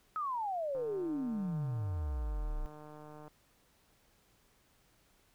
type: exponential sweep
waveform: sine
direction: down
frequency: 1300 to 30.17 Hz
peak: -33 dBFS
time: 0.16-2.66 s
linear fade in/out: 0 ms
type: click train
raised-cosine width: 1 ms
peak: -38 dBFS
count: 383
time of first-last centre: 0.75-3.28 s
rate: 151 Hz
effects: pink hiss -69 dBFS RMS until 5.34 s

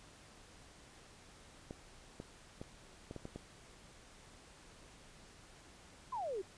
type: clicks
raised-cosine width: 2 ms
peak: -31 dBFS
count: 7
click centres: 1.709 / 2.201 / 2.615 / 3.111 / 3.163 / 3.254 / 3.36 s
type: exponential sweep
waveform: sine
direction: down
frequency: 1075 to 359.2 Hz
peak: -37 dBFS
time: 6.12-6.42 s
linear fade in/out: 10 ms
effects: pink hiss -59 dBFS RMS until 6.57 s + resampled to 22050 Hz

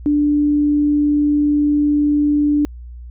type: tone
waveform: sine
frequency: 293.7 Hz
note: D4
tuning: in tune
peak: -12 dBFS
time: 0.06-2.65 s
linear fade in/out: 0 ms
effects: added 60 Hz sine -31 dBFS peak until 3.1 s

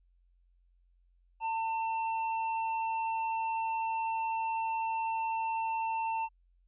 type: tone with tanh clipping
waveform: sine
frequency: 898 Hz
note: A5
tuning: 35 cents sharp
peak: -32 dBFS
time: 1.4-6.29 s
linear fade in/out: 50 ms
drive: 11 dB
effects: added 44 Hz sine -64 dBFS peak until 6.67 s + resampled to 8000 Hz

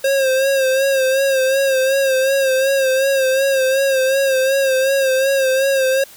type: tone with vibrato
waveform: square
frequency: 535 Hz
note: C5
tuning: 38 cents sharp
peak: -14 dBFS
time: 0.04-6.04 s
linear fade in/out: 5 ms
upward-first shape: sine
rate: 2.7 Hz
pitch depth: 47 cents each way
effects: white hiss -42 dBFS RMS until 6.16 s

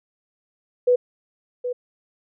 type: tone with echo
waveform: sine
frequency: 493.9 Hz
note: B4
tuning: in tune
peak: -13 dBFS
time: 0.87-0.96 s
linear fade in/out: 10 ms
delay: 770 ms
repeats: 1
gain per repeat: -10 dB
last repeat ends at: 1.73 s
effects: none

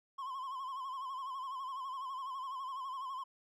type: tone with vibrato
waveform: triangle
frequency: 1056 Hz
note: C6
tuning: 16 cents sharp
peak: -37 dBFS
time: 0.18-3.24 s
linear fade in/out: 10 ms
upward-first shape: sine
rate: 12 Hz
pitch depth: 85 cents each way
effects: none

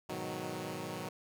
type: chord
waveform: 10% pulse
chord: G# minor seventh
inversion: none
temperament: equal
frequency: 103.83 / 123.47 / 155.56 / 185 Hz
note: G#2 / B2 / D#3 / F#3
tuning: 0 / 0 / 0 / 0 cents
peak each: -39 / -37 / -35 / -34 dBFS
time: 0.09-1.09 s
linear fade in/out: 5 ms
effects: none

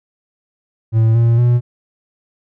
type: tone with pitch steps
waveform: triangle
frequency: 112.1 / 116.52 / 121.12 Hz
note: A2 / A#2 / B2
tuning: +33 / 0 / -33 cents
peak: -7 dBFS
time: 0.92-1.61 s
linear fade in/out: 50 ms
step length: 230 ms
effects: none

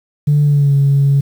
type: tone with pitch glide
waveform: sine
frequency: 146.83 to 139.71 Hz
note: D3 to C#3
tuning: 0 to +14 cents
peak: -7 dBFS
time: 0.27-1.21 s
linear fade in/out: 10 ms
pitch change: -86 cents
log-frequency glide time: 0.43-0.75 s
effects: tanh soft clip ceiling -5 dBFS + 7-bit

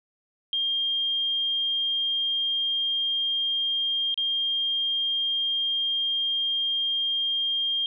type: tone with dropouts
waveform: sine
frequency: 3210 Hz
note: G7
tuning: 40 cents sharp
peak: -23 dBFS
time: 0.53-7.86 s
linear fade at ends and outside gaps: 1 ms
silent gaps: 4.143-4.176 s
effects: none

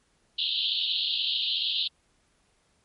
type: band-pass noise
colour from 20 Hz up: white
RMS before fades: -28 dBFS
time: 0.38-1.88 s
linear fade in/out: 10 ms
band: 2900 to 4200 Hz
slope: 96 dB/octave
effects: pink hiss -68 dBFS RMS until 2.84 s + MP3 48 kbps

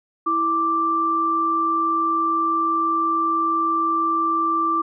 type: tone pair together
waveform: sine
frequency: 328.7 / 1174.7 Hz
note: E4 / D6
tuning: -5 / 0 cents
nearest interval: octave + minor seventh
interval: 2205 cents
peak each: -26 / -18 dBFS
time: 0.26-4.82 s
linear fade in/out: 10 ms
effects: none

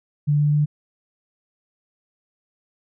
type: tone with pitch steps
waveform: sine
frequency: 146.83 / 147.68 / 148.54 Hz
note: D3 / D3 / D3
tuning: 0 / +10 / +20 cents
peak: -15 dBFS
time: 0.27-0.66 s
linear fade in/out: 20 ms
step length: 130 ms
effects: none

